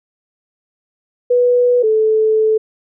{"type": "tone pair in turn", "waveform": "sine", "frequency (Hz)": [490.7, 436.3], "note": ["B4", "A4"], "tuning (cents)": [-11, -15], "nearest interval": "major second", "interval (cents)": 204, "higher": "first", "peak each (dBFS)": [-9, -10], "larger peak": "first", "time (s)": [[1.3, 1.83], [1.83, 2.58]], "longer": "second", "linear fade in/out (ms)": 10, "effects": []}